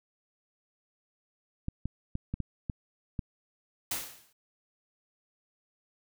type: clicks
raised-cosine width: 5 ms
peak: -20 dBFS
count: 7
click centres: 1.684 / 1.856 / 2.154 / 2.34 / 2.403 / 2.698 / 3.192 s
type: noise with exponential decay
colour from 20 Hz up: white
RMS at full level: -30 dBFS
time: 3.91-4.33 s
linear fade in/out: 5 ms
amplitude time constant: 90 ms
effects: none

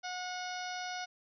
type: harmonic tone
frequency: 728 Hz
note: F#5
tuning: 28 cents flat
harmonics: 1 / 2 / 3 / 4 / 5 / 6 / 7 / 8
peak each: -40 / -43 / -47 / -50 / -50 / -51 / -48 / -50 dBFS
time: 0.03-1.06 s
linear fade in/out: 20 ms
effects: none

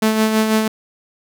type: tone with tremolo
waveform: sawtooth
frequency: 218.5 Hz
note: A3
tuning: 12 cents flat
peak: -8 dBFS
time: 0.02-0.68 s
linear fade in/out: 5 ms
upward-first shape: sine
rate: 6.1 Hz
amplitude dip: 45%
effects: none

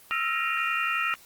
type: tone cluster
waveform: sine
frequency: 1302 / 1373 / 1874 / 2432 / 2767 Hz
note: E6 / F6 / A#6 / D#7 / F7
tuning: -22 / -30 / +9 / -40 / -17 cents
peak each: -31 dBFS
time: 0.11-1.14 s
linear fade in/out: 0 ms
effects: white hiss -53 dBFS RMS until 1.25 s + Opus 24 kbps

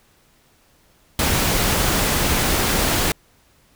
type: noise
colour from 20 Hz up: pink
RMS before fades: -19 dBFS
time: 1.19-3.12 s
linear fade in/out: 2 ms
effects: pink hiss -57 dBFS RMS until 3.75 s

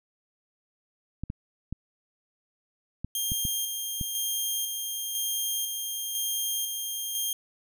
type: clicks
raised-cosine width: 5 ms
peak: -20 dBFS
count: 7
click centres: 1.236 / 1.301 / 1.726 / 3.046 / 3.319 / 3.452 / 4.012 s
type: tone with tremolo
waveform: 10% pulse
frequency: 3205 Hz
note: G7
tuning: 38 cents sharp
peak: -19 dBFS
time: 3.15-7.33 s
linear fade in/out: 2 ms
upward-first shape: square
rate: 1 Hz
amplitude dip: 35%
effects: none

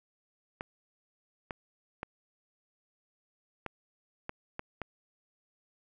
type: clicks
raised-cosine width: 0.5 ms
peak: -21 dBFS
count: 7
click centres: 0.609 / 1.508 / 2.031 / 3.663 / 4.294 / 4.594 / 4.817 s
effects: none

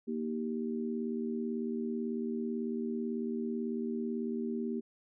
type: harmonic tone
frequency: 78.1 Hz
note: D#2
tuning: 7 cents sharp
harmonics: 3 / 4 / 5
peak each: -34 / -42 / -38 dBFS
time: 0.07-4.81 s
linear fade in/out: 20 ms
effects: none

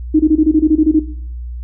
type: tone bursts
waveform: sine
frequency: 309.7 Hz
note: D#4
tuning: 8 cents flat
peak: -6 dBFS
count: 11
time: 0.14-0.996 s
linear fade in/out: 10 ms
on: 56 ms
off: 24 ms
effects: noise-tail reverb RT60 0.6 s tail -17 dB re dry + added 60 Hz sine -23 dBFS peak until 1.63 s

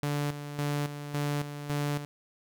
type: tone with tremolo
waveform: sawtooth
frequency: 145.5 Hz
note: D3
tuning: 16 cents flat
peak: -24 dBFS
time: 0.03-2.05 s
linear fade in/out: 0 ms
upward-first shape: square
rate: 1.8 Hz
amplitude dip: 65%
effects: none

